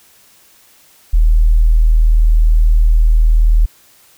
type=tone; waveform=sine; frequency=39.61 Hz; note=D#1; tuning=32 cents sharp; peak=-6 dBFS; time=1.13-3.66 s; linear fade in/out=10 ms; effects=white hiss -48 dBFS RMS until 4.17 s